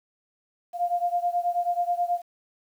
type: beating tone pair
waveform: sine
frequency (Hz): 698.5 / 707.8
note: F5 / F5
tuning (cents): 0 / +23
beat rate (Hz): 9.3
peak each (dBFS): -25 / -27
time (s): 0.73-2.22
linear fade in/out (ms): 50
effects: 9-bit